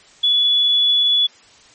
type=tone; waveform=sine; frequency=3417 Hz; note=G#7; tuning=49 cents sharp; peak=-12 dBFS; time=0.23-1.27 s; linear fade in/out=10 ms; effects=white hiss -48 dBFS RMS until 1.74 s + MP3 32 kbps